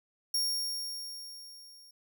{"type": "tone with level ramp", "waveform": "sawtooth", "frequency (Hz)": 5550, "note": "F8", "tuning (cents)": -12, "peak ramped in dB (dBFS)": [-24, -51], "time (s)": [0.34, 1.91], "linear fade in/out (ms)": 5, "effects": []}